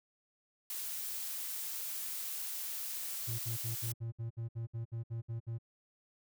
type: noise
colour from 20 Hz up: blue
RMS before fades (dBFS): -40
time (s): 0.7-3.92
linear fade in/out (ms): 2
type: tone bursts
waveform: triangle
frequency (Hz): 115.1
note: A#2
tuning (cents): -22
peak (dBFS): -34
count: 13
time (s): 3.27-5.586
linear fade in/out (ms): 20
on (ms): 120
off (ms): 63
effects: none